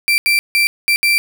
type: tone bursts at uneven times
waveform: 35% pulse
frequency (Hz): 2349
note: D7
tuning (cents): 0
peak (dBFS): -9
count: 5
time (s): 0.08-0.18 / 0.26-0.39 / 0.55-0.67 / 0.88-0.96 / 1.03-1.18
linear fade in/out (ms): 0
effects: none